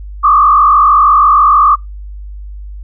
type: tone with frequency modulation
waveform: sine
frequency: 1174.7 Hz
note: D6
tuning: in tune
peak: -4 dBFS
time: 0.23-1.76 s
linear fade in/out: 20 ms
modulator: 46.3 Hz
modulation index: 1.5
effects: noise-tail reverb RT60 0.2 s tail -25 dB re dry + added 50 Hz sine -24 dBFS peak until 2.83 s